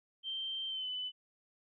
sine tone with pitch glide, 3136 to 3005 Hz, G7 to F#7, 0 to +26 cents, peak -36 dBFS, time 0.23-1.12 s, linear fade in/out 50 ms, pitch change -74 cents, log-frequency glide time 0.68-0.89 s, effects none

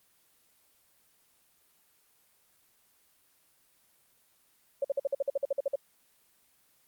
sine tone bursts, 554.4 Hz, C#5, in tune, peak -25 dBFS, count 13, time 4.82-5.757 s, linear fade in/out 5 ms, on 25 ms, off 51 ms, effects white hiss -67 dBFS RMS until 6.87 s + Opus 24 kbps

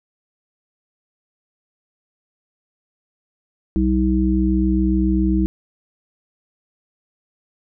harmonic tone, 63.8 Hz, C2, 43 cents flat, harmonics 1 / 3 / 5, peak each -19 / -19 / -19 dBFS, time 3.76-5.46 s, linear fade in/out 0 ms, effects none

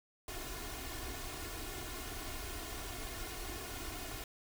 pink noise with comb filter, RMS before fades -43 dBFS, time 0.28-4.24 s, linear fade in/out 2 ms, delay 2.8 ms, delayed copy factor +0.8, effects none

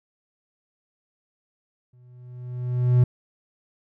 triangle tone with exponential growth, 124 Hz, B2, 7 cents sharp, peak -10 dBFS, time 1.93-3.04 s, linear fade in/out 5 ms, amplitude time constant 240 ms, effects none

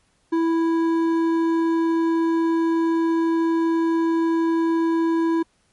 triangle tone with hard clipping, 329.6 Hz, E4, in tune, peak -19 dBFS, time 0.32-5.43 s, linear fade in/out 10 ms, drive 12 dB, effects pink hiss -64 dBFS RMS until 5.72 s + MP3 48 kbps

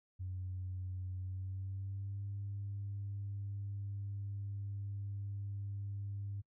sine tone with pitch glide, 92.5 to 100.29 Hz, F#2 to G2, 0 to +40 cents, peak -38 dBFS, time 0.19-6.42 s, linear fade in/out 20 ms, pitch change +140 cents, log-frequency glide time 1.17-2.24 s, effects noise-tail reverb RT60 0.1 s tail -25 dB re dry + tanh soft clip ceiling -34 dBFS

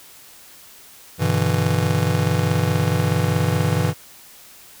square chord, E minor seventh, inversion first, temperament just, 98.89 / 123.61 / 148.33 / 164.81 Hz, G2 / B2 / D3 / E3, +16 / +2 / +18 / 0 cents, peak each -23 / -24 / -25 / -23 dBFS, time 1.18-3.94 s, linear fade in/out 50 ms, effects white hiss -45 dBFS RMS until 4.8 s

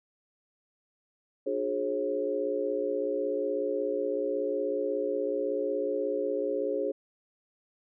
sine tone cluster, 297.4 / 362.7 / 419.1 / 540 Hz, D4 / F#4 / G#4 / C#5, +22 / -34 / +16 / -45 cents, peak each -36 / -36 / -31 / -31 dBFS, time 1.46-6.92 s, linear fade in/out 10 ms, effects none

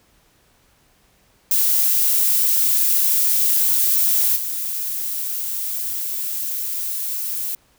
violet noise with level steps, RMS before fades -17 / -25 dBFS, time 1.51-7.55 s, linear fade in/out 2 ms, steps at 4.35 s, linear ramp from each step 20 ms, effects pink hiss -58 dBFS RMS until 7.78 s

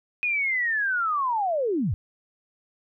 sine linear sweep, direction down, 2492 to 72.9 Hz, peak -22 dBFS, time 0.23-1.94 s, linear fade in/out 0 ms, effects none

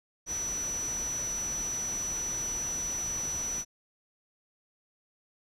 sine tone in noise, 5920 Hz, F#8, in tune, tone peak -31 dBFS, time 0.26-3.65 s, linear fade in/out 50 ms, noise pink, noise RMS -42 dBFS, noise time 0.26-3.65 s, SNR +8 dB, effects resampled to 32000 Hz

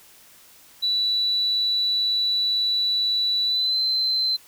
triangle tone with pitch glide, 3951 to 4083 Hz, B7 to C8, 0 to -43 cents, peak -16 dBFS, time 0.82-4.37 s, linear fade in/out 20 ms, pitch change +57 cents, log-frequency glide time 3.45-3.79 s, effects tanh soft clip ceiling -18 dBFS + white hiss -51 dBFS RMS until 4.47 s

